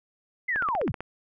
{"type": "linear sweep", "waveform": "sine", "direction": "down", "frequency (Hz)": [2093, 51.6], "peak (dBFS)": -24, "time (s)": [0.48, 0.92], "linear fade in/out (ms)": 10}
{"type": "click train", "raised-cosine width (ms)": 0.5, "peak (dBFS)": -18, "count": 8, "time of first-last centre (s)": [0.56, 1.006], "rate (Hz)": 15.7}
{"effects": []}